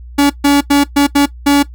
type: tone bursts at uneven times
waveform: 45% pulse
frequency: 284.5 Hz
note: C#4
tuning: 45 cents sharp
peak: -6 dBFS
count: 6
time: 0.18-0.3 / 0.44-0.61 / 0.7-0.84 / 0.96-1.07 / 1.15-1.26 / 1.46-1.63 s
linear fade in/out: 10 ms
effects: noise-tail reverb RT60 0.1 s tail -17 dB re dry + added 60 Hz sine -29 dBFS peak until 1.74 s